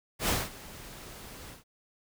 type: noise with ADSR envelope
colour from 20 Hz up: pink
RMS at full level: -26 dBFS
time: 0.19-1.64 s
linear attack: 91 ms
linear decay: 210 ms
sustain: -20 dB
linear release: 140 ms
effects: none